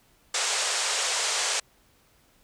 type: band-pass noise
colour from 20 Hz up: white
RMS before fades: -27 dBFS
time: 0.34-1.6 s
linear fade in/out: 5 ms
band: 430 to 8500 Hz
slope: 48 dB/octave
effects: pink hiss -62 dBFS RMS until 2.43 s